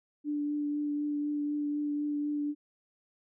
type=tone with vibrato; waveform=sine; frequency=293.7 Hz; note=D4; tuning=in tune; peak=-29 dBFS; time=0.24-2.55 s; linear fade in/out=50 ms; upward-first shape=triangle; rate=4 Hz; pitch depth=14 cents each way; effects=none